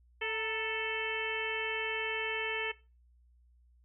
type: harmonic tone with a mistuned harmonic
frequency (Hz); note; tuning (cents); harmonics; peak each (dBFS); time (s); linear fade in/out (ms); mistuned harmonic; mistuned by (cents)
440; A4; 0; 1 / 2 / 3 / 4 / 5 / 6 / 7; -38 / -42 / -46 / -39 / -38 / -39 / -42; 0.21-2.72; 10; 2; +66
effects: noise-tail reverb RT60 0.3 s tail -19 dB re dry + added 60 Hz sine -61 dBFS peak until 3.84 s